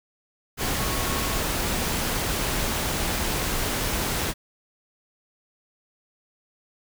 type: tone in noise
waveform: sine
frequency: 1100 Hz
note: C#6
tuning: 14 cents flat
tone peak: -35 dBFS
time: 0.74-1.43 s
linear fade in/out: 50 ms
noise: pink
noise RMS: -26 dBFS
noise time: 0.57-4.34 s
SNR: -12 dB
effects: none